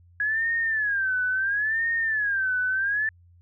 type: tone with vibrato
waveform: sine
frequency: 1661.2 Hz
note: G#6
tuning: in tune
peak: -22 dBFS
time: 0.2-3.09 s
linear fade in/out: 2 ms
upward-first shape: sine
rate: 0.73 Hz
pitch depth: 180 cents each way
effects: added 87 Hz sine -52 dBFS peak until 3.41 s